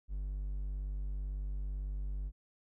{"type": "tone", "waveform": "triangle", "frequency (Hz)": 49, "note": "G1", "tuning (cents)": 0, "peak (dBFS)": -33, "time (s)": [0.08, 2.32], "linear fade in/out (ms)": 50, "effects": []}